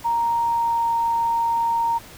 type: tone with pitch glide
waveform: sine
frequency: 932.3 to 926.4 Hz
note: A#5 to A#5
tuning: 0 to -11 cents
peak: -18 dBFS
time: 0.04-1.99 s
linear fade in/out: 20 ms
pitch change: -11 cents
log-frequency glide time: 0.45-0.94 s
effects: pink hiss -43 dBFS RMS until 2.17 s